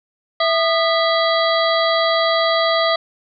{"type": "harmonic tone with a mistuned harmonic", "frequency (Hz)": 659.3, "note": "E5", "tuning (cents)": 0, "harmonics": [1, 2, 3, 5, 6, 7], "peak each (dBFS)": [-17, -20, -23, -25, -25, -27], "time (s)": [0.4, 2.96], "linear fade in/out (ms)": 5, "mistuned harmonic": 2, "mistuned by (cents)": -130, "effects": []}